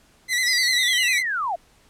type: tone with vibrato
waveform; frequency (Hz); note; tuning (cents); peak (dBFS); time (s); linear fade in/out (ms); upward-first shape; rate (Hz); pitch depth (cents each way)
sawtooth; 1992; B6; +14; -16; 0.28-1.23; 50; square; 10; 43
type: linear sweep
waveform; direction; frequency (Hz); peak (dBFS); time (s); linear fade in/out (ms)
sine; down; 5200 to 629; -22; 0.46-1.56; 10
effects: pink hiss -57 dBFS RMS until 1.89 s + low-pass 11000 Hz 12 dB/octave